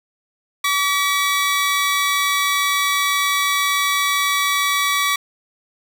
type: tone pair together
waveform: 20% pulse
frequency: 1142 / 1934.5 Hz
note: D6 / B6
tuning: -49 / -36 cents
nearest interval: major sixth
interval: 913 cents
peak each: -13 / -17 dBFS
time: 0.64-5.16 s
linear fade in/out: 5 ms
effects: none